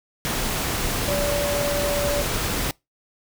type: tone in noise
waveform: sine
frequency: 577 Hz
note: D5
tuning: 31 cents flat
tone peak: -23 dBFS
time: 1.08-2.22 s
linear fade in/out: 0 ms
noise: pink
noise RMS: -25 dBFS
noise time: 0.25-2.71 s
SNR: -1 dB
effects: noise-tail reverb RT60 0.2 s tail -24 dB re dry